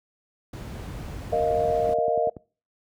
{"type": "noise", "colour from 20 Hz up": "brown", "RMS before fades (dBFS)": -32, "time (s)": [0.53, 1.94], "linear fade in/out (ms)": 5}
{"type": "chord", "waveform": "sine", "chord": "Bb suspended fourth", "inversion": "none", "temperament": "equal", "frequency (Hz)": [466.2, 622.3, 698.5], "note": ["Bb4", "Eb5", "F5"], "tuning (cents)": [0, 0, 0], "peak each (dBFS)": [-25, -24, -25], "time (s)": [1.32, 2.3], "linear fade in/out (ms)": 10}
{"type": "click train", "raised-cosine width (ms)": 2, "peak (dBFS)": -24, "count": 10, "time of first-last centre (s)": [1.51, 2.367], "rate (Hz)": 10.5}
{"effects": ["noise-tail reverb RT60 0.4 s tail -25 dB re dry", "high-pass 60 Hz 12 dB/octave"]}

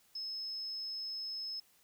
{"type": "tone", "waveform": "sine", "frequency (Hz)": 5190, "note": "E8", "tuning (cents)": -28, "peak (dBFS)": -38, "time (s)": [0.15, 1.6], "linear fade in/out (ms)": 5, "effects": ["white hiss -68 dBFS RMS until 1.83 s"]}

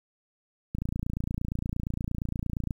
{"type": "click train", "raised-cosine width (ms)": 5, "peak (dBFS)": -18, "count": 57, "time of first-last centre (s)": [0.75, 2.708], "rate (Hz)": 28.6, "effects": ["9-bit"]}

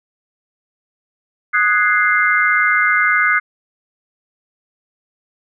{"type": "chord", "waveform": "sine", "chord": "Ab dominant seventh", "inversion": "second", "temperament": "equal", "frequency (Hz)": [1244.5, 1480, 1661.2, 2093], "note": ["Eb6", "Gb6", "Ab6", "C7"], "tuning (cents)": [0, 0, 0, 0], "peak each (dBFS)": [-18, -16, -20, -16], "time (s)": [1.53, 3.4], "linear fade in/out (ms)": 20, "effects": []}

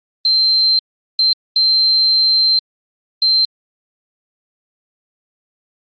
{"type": "tone bursts at uneven times", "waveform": "sine", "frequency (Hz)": 4128, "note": "C8", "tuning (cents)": -24, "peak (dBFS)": -10, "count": 4, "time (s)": [[0.25, 0.79], [1.19, 1.33], [1.56, 2.59], [3.22, 3.45]], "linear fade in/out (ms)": 2, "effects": ["Opus 24 kbps"]}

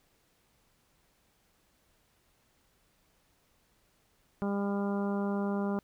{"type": "harmonic tone", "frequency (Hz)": 200.5, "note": "G3", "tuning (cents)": 39, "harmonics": [1, 2, 3, 4, 5, 6, 7], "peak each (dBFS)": [-30, -36, -40, -42, -44, -46, -47], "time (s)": [4.42, 5.79], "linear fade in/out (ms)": 0, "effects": ["pink hiss -70 dBFS RMS until 5.83 s"]}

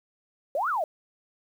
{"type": "exponential two-way sweep", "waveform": "sine", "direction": "up then down", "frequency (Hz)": [523.3, 1500, 583], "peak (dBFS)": -24, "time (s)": [0.55, 0.84], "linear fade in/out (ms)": 2, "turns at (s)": 0.69, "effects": ["9-bit"]}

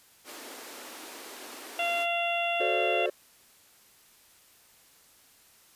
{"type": "high-pass noise", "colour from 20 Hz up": "pink", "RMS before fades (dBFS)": -44, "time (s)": [0.24, 2.07], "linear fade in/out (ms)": 50, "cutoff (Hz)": 250, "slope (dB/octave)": 48}
{"type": "harmonic tone", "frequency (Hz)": 688, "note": "F5", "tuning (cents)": -26, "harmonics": [1, 2, 3, 4, 5], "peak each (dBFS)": [-29, -39, -38, -30, -38], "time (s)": [1.79, 3.06], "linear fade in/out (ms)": 2}
{"type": "chord", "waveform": "triangle", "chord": "D dominant seventh", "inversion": "first", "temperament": "just", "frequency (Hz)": [367.1, 440.5, 528.6, 587.3], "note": ["F#4", "A4", "C5", "D5"], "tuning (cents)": [-14, 2, 18, 0], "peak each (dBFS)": -31, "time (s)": [2.6, 3.1], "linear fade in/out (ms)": 5}
{"effects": ["white hiss -59 dBFS RMS until 5.75 s", "resampled to 32000 Hz"]}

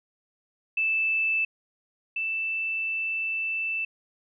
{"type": "tone pair in turn", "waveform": "sine", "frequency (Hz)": [2637, 2651], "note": ["E7", "E7"], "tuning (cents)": [0, 9], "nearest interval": "unison", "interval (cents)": 9, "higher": "second", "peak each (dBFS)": [-22, -26], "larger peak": "first", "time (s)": [[0.77, 1.45], [2.16, 3.85]], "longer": "second", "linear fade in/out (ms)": 5, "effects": []}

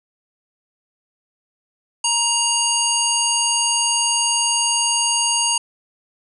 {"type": "harmonic tone", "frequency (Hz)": 940, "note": "A#5", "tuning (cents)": 14, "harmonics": [1, 3, 5, 7, 9, 10], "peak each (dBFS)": [-24, -22, -25, -21, -26, -25], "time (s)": [2.04, 5.58], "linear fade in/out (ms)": 5, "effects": []}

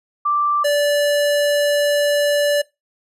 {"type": "tone pair in turn", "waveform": ["sine", "square"], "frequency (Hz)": [1174.7, 581.6], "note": ["D6", "D5"], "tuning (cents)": [0, -17], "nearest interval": "octave", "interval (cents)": 1217, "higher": "first", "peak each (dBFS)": -15, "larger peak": "neither", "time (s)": [[0.25, 0.64], [0.64, 2.62]], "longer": "second", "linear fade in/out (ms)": 10, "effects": ["noise-tail reverb RT60 0.2 s tail -21 dB re dry", "resampled to 32000 Hz"]}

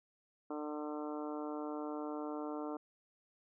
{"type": "harmonic tone", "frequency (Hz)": 150, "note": "D3", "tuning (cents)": 37, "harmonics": [2, 3, 4, 5, 6, 7, 8, 9], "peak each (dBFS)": [-41, -45, -47, -49, -51, -52, -53, -54], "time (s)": [0.5, 2.77], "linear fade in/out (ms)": 5, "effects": []}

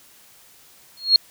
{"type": "tone with exponential growth", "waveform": "sine", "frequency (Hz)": 4287, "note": "C8", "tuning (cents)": 41, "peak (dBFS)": -6, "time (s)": [0.97, 1.16], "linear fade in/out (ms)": 2, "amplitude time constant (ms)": 40, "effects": ["white hiss -51 dBFS RMS until 1.3 s"]}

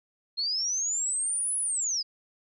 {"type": "linear two-way sweep", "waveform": "sine", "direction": "up then down", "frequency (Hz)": [4186, 10360, 4779], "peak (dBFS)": -26, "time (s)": [0.37, 2.03], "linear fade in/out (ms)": 20, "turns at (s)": 1.58, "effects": []}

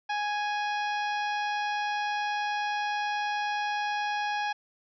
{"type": "harmonic tone with a mistuned harmonic", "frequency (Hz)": 830.6, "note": "G#5", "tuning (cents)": 0, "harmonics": [1, 2, 3, 4, 5, 6, 7], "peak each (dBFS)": [-29, -34, -38, -42, -47, -47, -49], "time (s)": [0.09, 4.53], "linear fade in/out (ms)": 10, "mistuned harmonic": 7, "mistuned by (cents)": -65, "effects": []}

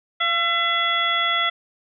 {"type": "harmonic tone with a mistuned harmonic", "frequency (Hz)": 675, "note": "E5", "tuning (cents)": 41, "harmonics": [1, 2, 3, 4, 5], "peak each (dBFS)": [-30, -23, -23, -35, -23], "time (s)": [0.2, 1.5], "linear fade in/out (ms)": 10, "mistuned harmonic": 1, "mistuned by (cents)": 24, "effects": []}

